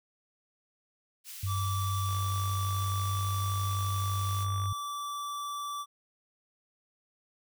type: high-pass noise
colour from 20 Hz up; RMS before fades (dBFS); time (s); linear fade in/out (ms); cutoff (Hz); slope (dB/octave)
white; -44; 1.24-4.47; 50; 2300; 12
type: tone with pitch glide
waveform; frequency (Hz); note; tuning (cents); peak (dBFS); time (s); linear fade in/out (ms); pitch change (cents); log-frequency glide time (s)
sine; 97 to 97.79; G2 to G2; -18 to -4; -29; 1.43-4.73; 5; +14; 2.89-3.17
type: tone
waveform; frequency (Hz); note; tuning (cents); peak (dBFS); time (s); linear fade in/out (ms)
square; 1161; D6; -20; -35; 1.46-5.86; 50
type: click train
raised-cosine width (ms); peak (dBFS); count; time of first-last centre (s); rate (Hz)
0.5; -34; 134; 2.09-4.658; 51.8
effects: none